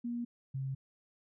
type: tone pair in turn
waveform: sine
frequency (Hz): 238.3 / 134.16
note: A#3 / C3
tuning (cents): +38 / +44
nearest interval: minor seventh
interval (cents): 994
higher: first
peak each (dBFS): -34 / -34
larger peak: neither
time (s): 0.04-0.25 / 0.54-0.75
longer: neither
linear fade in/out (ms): 10
effects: none